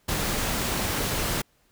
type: noise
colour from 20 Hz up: pink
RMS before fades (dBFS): -27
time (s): 0.08-1.42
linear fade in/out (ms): 10
effects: pink hiss -65 dBFS RMS until 1.71 s